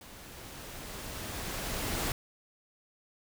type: noise with level ramp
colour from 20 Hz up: pink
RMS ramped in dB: -50 to -32 dBFS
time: 0.01-2.12 s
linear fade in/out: 2 ms
effects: none